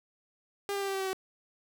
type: tone with pitch steps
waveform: sawtooth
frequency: 401.7 / 397.8 / 393.9 / 390 / 386.2 / 382.5 / 378.7 Hz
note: G4 / G4 / G4 / G4 / G4 / G4 / F#4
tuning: +42 / +25 / +8 / -9 / -26 / -42 / +40 cents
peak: -27 dBFS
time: 0.69-1.131 s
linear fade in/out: 0 ms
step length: 63 ms
effects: 9-bit